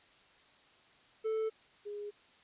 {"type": "tone pair in turn", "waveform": ["triangle", "sine"], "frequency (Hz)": [440, 412.7], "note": ["A4", "G#4"], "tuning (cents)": [0, -11], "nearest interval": "minor second", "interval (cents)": 111, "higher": "first", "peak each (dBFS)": [-29, -39], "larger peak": "first", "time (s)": [[1.24, 1.5], [1.85, 2.11]], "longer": "neither", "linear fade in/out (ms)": 20, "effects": ["white hiss -63 dBFS RMS until 2.43 s", "resampled to 8000 Hz"]}